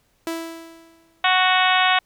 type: tone with exponential decay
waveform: sawtooth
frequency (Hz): 329.6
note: E4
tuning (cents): 0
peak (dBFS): -19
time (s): 0.27-1.24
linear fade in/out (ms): 1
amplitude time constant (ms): 210
type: harmonic tone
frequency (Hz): 370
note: F#4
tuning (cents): 0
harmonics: 2 / 3 / 4 / 5 / 6 / 7 / 8 / 9 / 10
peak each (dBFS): -20 / -22 / -23 / -24 / -25 / -25 / -26 / -27 / -27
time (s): 1.24-1.99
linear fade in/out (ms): 5
effects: pink hiss -64 dBFS RMS until 2.05 s